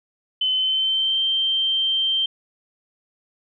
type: tone with pitch glide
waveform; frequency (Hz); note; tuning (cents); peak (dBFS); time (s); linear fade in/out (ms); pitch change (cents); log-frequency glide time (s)
sine; 3045 to 3140; F#7 to G7; +49 to +2; -18; 0.41-2.26; 5; +53; 0.52-1.21
effects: none